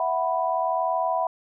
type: chord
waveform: sine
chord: E suspended second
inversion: none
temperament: equal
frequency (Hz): 659.3 / 740 / 987.8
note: E5 / F#5 / B5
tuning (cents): 0 / 0 / 0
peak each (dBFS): -26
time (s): 0-1.27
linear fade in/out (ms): 2
effects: none